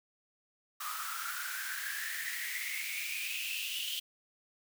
white noise with high-pass filter sweep, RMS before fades -38 dBFS, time 0.8-4 s, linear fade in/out 10 ms, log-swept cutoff 1200 to 3100 Hz, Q 9.9, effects none

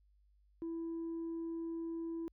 sine tone, 331.1 Hz, E4, 8 cents sharp, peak -36 dBFS, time 0.62-2.28 s, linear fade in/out 0 ms, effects tanh soft clip ceiling -36 dBFS + added 50 Hz sine -66 dBFS peak until 2.32 s

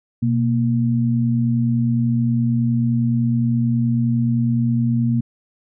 sine tone pair together, 123.5 / 233.1 Hz, B2 / A#3, 0 / 0 cents, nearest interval major seventh, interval 1100 cents, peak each -18 dBFS, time 0.22-5.21 s, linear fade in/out 10 ms, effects none

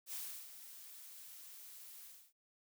blue noise with ADSR envelope, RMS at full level -43 dBFS, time 0.06-2.33 s, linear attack 74 ms, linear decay 330 ms, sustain -11 dB, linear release 280 ms, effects none

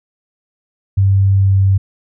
sine tone with pitch glide, 97.6 to 96.87 Hz, G2 to G2, -7 to -20 cents, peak -8 dBFS, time 0.97-1.78 s, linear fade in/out 10 ms, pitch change -13 cents, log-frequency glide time 1.37-1.56 s, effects none

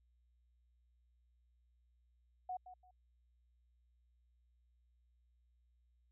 sine tone with echo, 734 Hz, F#5, 14 cents flat, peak -39 dBFS, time 2.49-2.57 s, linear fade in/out 5 ms, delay 170 ms, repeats 2, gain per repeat -12 dB, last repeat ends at 2.91 s, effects added 60 Hz sine -70 dBFS peak until 6.11 s

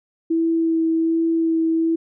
sine tone with vibrato, 327.2 Hz, E4, 13 cents flat, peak -16 dBFS, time 0.3-1.96 s, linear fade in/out 10 ms, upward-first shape sine, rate 1.3 Hz, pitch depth 12 cents each way, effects none

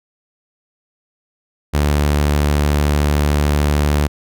sawtooth tone, 73.42 Hz, D2, in tune, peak -9 dBFS, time 1.73-4.08 s, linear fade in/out 20 ms, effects none

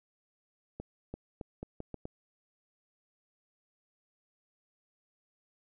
accelerating click train, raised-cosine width 2 ms, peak -26 dBFS, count 7, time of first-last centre 0.8-2.054 s, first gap 340 ms, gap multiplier 0.8, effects none

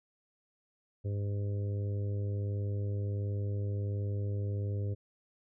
harmonic tone, 101.4 Hz, G#2, 41 cents flat, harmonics 1 / 2 / 3 / 4 / 5 / 6, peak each -31 / -48 / -48 / -45 / -47 / -58 dBFS, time 1.04-4.95 s, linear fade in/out 20 ms, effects none

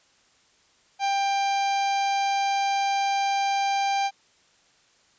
45% pulse tone, 792 Hz, G5, 18 cents sharp, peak -22 dBFS, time 0.99-4.11 s, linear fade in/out 50 ms, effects white hiss -61 dBFS RMS until 5.18 s + resampled to 16000 Hz

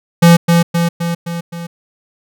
square tone with echo, 170.1 Hz, F3, 45 cents flat, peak -4 dBFS, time 0.22-0.37 s, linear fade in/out 10 ms, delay 260 ms, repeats 5, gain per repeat -4 dB, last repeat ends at 1.67 s, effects none

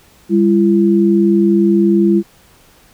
sine tone pair together, 200 / 339 Hz, G3 / E4, +35 / +49 cents, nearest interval major sixth, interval 914 cents, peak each -11 dBFS, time 0.29-2.23 s, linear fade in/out 50 ms, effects pink hiss -48 dBFS RMS until 2.93 s

